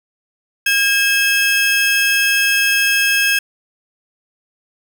35% pulse tone pair together, 1621.4 / 2601 Hz, G#6 / E7, -42 / -24 cents, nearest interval minor sixth, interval 818 cents, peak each -14 dBFS, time 0.66-3.39 s, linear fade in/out 5 ms, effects none

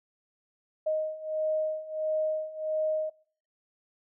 sine beating tone pair, 622.3 / 623.8 Hz, D#5 / D#5, 0 / +4 cents, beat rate 1.5 Hz, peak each -32 / -29 dBFS, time 0.86-3.1 s, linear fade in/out 10 ms, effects noise-tail reverb RT60 0.5 s tail -23 dB re dry

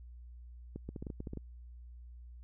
clicks, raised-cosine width 3 ms, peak -28 dBFS, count 10, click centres 0.76 / 0.89 / 0.962 / 1.025 / 1.068 / 1.102 / 1.204 / 1.272 / 1.334 / 1.373 s, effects added 60 Hz sine -48 dBFS peak until 2.43 s

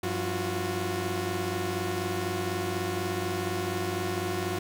sawtooth tone cluster, 96.3 / 175.6 / 341.2 / 365.3 Hz, G2 / F3 / F4 / F#4, -30 / +10 / -40 / -22 cents, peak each -30 / -35 / -31 / -28 dBFS, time 0.03-4.59 s, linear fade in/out 5 ms, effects none

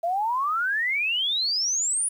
sine exponential sweep, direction up, 659.3 to 9956 Hz, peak -22 dBFS, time 0.03-2.09 s, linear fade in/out 10 ms, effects 9-bit

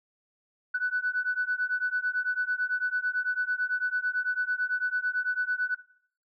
sine beating tone pair, 1485 / 1494 Hz, F#6 / F#6, +6 / +16 cents, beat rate 9 Hz, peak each -28 dBFS, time 0.74-5.75 s, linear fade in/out 10 ms, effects noise-tail reverb RT60 0.6 s tail -19 dB re dry + tanh soft clip ceiling -18 dBFS

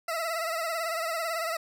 20% pulse tone with vibrato, 659.3 Hz, E5, in tune, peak -24 dBFS, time 0.08-1.57 s, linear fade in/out 5 ms, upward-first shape triangle, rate 18 Hz, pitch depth 77 cents each way, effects none

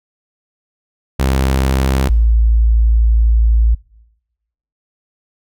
sawtooth / sine tone pair in turn, 66.3 / 56.07 Hz, C2 / A1, +23 / +33 cents, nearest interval minor third, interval 290 cents, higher first, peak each -8 dBFS, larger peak neither, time 1.19-2.09 / 2.09-3.75 s, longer second, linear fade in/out 10 ms, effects noise-tail reverb RT60 1.0 s tail -24 dB re dry

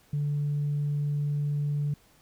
sine tone, 145.8 Hz, D3, 12 cents flat, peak -24 dBFS, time 0.13-1.94 s, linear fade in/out 5 ms, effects tanh soft clip ceiling -22 dBFS + pink hiss -61 dBFS RMS until 2.21 s

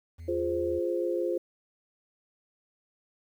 triangle tone with vibrato, 81.6 Hz, E2, 17 cents flat, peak -38 dBFS, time 0.18-0.8 s, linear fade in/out 20 ms, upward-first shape sine, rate 3 Hz, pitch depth 21 cents each way
sine chord, F minor, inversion none, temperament equal, 349.2 / 415.3 / 523.3 Hz, F4 / Ab4 / C5, 0 / 0 / 0 cents, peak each -29 / -34 / -31 dBFS, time 0.28-1.38 s, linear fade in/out 5 ms
effects 10-bit

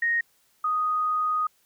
sine tone pair in turn, 1864.7 / 1244.5 Hz, A#6 / D#6, 0 / 0 cents, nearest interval perfect fifth, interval 700 cents, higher first, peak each -21 / -22 dBFS, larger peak first, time 0.02-0.21 / 0.64-1.47 s, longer second, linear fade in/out 5 ms, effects white hiss -65 dBFS RMS until 1.65 s

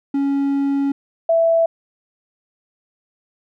triangle / sine tone pair in turn, 278.3 / 661.9 Hz, C#4 / E5, +7 / +7 cents, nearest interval octave + minor third, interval 1500 cents, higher second, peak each -14 / -12 dBFS, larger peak second, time 0.14-0.92 / 1.29-1.66 s, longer first, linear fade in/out 5 ms, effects none

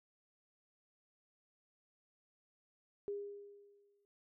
sine tone with exponential decay, 405.7 Hz, G#4, 41 cents flat, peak -36 dBFS, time 3.08-4.05 s, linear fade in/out 0 ms, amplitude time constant 210 ms, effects none

